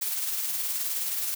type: noise with tremolo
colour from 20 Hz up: blue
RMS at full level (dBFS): -28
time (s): 0.01-1.35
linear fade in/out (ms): 10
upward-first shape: triangle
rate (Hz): 19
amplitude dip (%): 40
effects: none